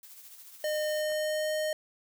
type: noise with tremolo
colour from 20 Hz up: blue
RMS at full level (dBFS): -48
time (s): 0.03-1.02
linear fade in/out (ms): 2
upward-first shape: triangle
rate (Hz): 14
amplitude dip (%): 50
type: tone with pitch glide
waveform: square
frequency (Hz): 610 to 617.1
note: D#5 to D#5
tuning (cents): -34 to -14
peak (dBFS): -29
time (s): 0.64-1.73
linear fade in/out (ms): 2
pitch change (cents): +20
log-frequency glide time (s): 0.86-1.53
type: clicks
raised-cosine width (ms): 0.5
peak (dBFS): -40 / -37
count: 2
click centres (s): 1.102 / 1.12
effects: none